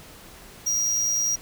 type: tone with amplitude modulation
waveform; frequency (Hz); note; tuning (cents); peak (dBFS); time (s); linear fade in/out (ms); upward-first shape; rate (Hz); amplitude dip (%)
square; 5720; F8; +41; -20; 0.66-1.36; 10; sine; 110; 40
effects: pink hiss -46 dBFS RMS until 1.41 s